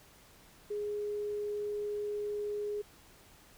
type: tone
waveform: sine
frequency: 415.3 Hz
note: G#4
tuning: in tune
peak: -33 dBFS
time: 0.7-2.82 s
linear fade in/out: 10 ms
effects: pink hiss -59 dBFS RMS until 3.57 s